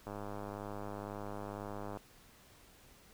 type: click train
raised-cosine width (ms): 1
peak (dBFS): -29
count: 195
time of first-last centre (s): 0.07-1.972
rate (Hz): 102
effects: pink hiss -61 dBFS RMS until 3.13 s